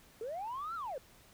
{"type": "linear two-way sweep", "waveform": "sine", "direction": "up then down", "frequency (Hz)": [420, 1396.9, 478.3], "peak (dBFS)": -36, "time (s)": [0.21, 0.98], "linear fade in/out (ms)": 2, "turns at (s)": 0.75, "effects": ["tanh soft clip ceiling -34 dBFS", "pink hiss -61 dBFS RMS until 1.33 s"]}